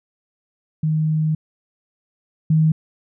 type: tone pair in turn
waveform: sine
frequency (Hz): 156 / 157.54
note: D#3 / D#3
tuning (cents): +5 / +22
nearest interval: unison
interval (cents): 17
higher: second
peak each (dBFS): -16 / -12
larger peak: second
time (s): 0.83-1.35 / 2.5-2.72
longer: first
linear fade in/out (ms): 5
effects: none